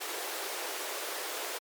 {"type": "high-pass noise", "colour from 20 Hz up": "pink", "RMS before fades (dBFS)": -37, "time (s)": [0, 1.59], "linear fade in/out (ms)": 20, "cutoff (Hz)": 350, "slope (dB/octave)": 48, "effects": ["MP3 96 kbps"]}